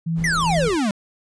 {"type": "tone with tremolo", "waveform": "sine", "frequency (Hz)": 164.81, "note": "E3", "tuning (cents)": 0, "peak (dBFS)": -19, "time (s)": [0.06, 0.69], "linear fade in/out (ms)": 10, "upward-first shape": "sine", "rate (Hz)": 2.5, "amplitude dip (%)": 60}
{"type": "noise", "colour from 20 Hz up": "brown", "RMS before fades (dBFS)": -33, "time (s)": [0.15, 0.78], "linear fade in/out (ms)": 50}
{"type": "exponential sweep", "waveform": "square", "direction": "down", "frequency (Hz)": [2073, 192.3], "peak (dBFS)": -19, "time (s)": [0.24, 0.91], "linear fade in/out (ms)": 2}
{"effects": ["resampled to 22050 Hz"]}